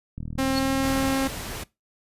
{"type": "click train", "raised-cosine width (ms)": 5, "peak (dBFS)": -22, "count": 39, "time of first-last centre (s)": [0.18, 1.128], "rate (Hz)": 40.1}
{"type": "tone with pitch glide", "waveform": "sawtooth", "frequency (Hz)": [266.4, 268.6], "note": ["C4", "C4"], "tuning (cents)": [31, 46], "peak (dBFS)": -18, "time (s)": [0.38, 1.28], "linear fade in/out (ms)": 10, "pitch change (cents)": 15, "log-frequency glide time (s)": [0.5, 0.72]}
{"type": "tone with exponential growth", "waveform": "triangle", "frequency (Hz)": 4344, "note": "C#8", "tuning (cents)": -36, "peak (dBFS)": -22, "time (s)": [0.5, 0.59], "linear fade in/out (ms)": 5, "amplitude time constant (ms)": 18}
{"type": "noise", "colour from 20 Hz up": "pink", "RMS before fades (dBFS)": -34, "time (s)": [0.83, 1.64], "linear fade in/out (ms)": 10}
{"effects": ["noise-tail reverb RT60 0.2 s tail -20 dB re dry", "resampled to 32000 Hz"]}